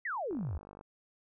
sine exponential sweep, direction down, 2070 to 65.41 Hz, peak -33 dBFS, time 0.05-0.58 s, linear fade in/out 5 ms
click train, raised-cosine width 1 ms, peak -36 dBFS, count 26, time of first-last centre 0.31-0.811 s, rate 49.9 Hz
effects none

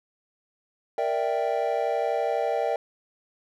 triangle chord, E half-diminished seventh, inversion second, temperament equal, 466.2 / 587.3 / 659.3 / 784 Hz, Bb4 / D5 / E5 / G5, 0 / 0 / 0 / 0 cents, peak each -27 dBFS, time 0.98-2.76 s, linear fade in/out 2 ms, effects none

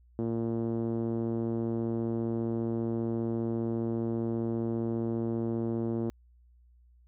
5% pulse tone with low-pass filter, 114.9 Hz, A#2, 25 cents flat, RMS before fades -31 dBFS, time 0.19-6.1 s, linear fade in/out 0 ms, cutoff 310 Hz, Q 1.7, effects added 60 Hz sine -57 dBFS peak until 7.07 s

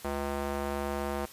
square tone with band-pass filter, 70.6 Hz, C#2, 32 cents sharp, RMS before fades -33 dBFS, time 0.04-1.26 s, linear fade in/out 10 ms, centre 740 Hz, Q 0.82, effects white hiss -50 dBFS RMS until 1.32 s + resampled to 32000 Hz

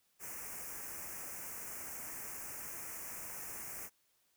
white band-stop noise, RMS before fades -45 dBFS, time 0.19-3.9 s, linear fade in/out 50 ms, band 2500 to 5700 Hz, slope 48 dB/octave, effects white hiss -75 dBFS RMS until 4.36 s

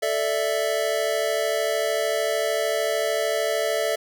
square chord, A suspended fourth, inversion none, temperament just, 440 / 586.7 / 660 Hz, A4 / D5 / E5, 0 / -2 / +2 cents, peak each -28 / -27 / -26 dBFS, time 0.02-3.96 s, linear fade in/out 10 ms, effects none

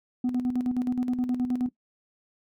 sine tone with tremolo, 249.1 Hz, B3, 15 cents sharp, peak -20 dBFS, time 0.24-1.69 s, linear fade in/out 5 ms, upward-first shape square, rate 9.5 Hz, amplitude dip 65%, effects noise-tail reverb RT60 0.1 s tail -17 dB re dry + tanh soft clip ceiling -21 dBFS

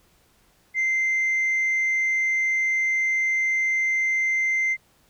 sine tone, 2082 Hz, C7, 9 cents flat, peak -18 dBFS, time 0.74-4.77 s, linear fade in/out 50 ms, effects tanh soft clip ceiling -18 dBFS + pink hiss -61 dBFS RMS until 5.09 s

